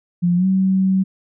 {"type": "tone with pitch glide", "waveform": "sine", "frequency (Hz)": [175.2, 189.96], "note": ["F3", "F#3"], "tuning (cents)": [6, 46], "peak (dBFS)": -13, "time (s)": [0.22, 1.04], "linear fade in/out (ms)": 20, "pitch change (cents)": 140, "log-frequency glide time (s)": [0.36, 0.46], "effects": []}